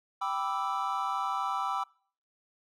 triangle chord, E minor seventh, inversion first, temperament equal, 784 / 987.8 / 1174.7 / 1318.5 Hz, G5 / B5 / D6 / E6, 0 / 0 / 0 / 0 cents, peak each -33 dBFS, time 0.21-1.84 s, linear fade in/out 10 ms, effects noise-tail reverb RT60 0.5 s tail -25 dB re dry

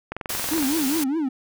click train, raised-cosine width 0.5 ms, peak -15 dBFS, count 12, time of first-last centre 0.12-0.627 s, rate 21.7 Hz
white noise, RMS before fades -28 dBFS, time 0.29-1.04 s, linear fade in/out 5 ms
triangle tone with vibrato, 293.7 Hz, D4, in tune, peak -19 dBFS, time 0.51-1.29 s, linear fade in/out 10 ms, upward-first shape triangle, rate 4.9 Hz, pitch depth 250 cents each way
effects none

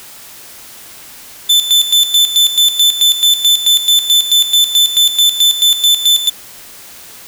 40% pulse tone with tremolo, 3521 Hz, A7, in tune, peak -5 dBFS, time 1.49-6.3 s, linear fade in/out 10 ms, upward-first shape square, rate 4.6 Hz, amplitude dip 70%, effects white hiss -35 dBFS RMS until 7.27 s

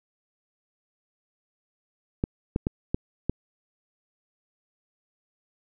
clicks, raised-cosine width 3 ms, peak -11 dBFS, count 5, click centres 2.239 / 2.561 / 2.669 / 2.945 / 3.296 s, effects none

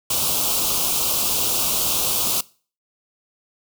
white band-stop noise, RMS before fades -21 dBFS, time 0.1-2.41 s, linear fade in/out 5 ms, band 1300 to 2600 Hz, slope 48 dB/octave, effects noise-tail reverb RT60 0.4 s tail -22 dB re dry

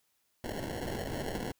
blue noise with sample-and-hold, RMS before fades -37 dBFS, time 0.44-1.52 s, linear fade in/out 0 ms, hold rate 1225 Hz, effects white hiss -75 dBFS RMS until 1.59 s

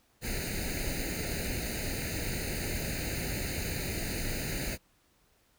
pink noise with comb filter, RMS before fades -34 dBFS, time 0.21-4.78 s, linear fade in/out 50 ms, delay 0.45 ms, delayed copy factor +0.95, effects pink hiss -68 dBFS RMS until 5.58 s

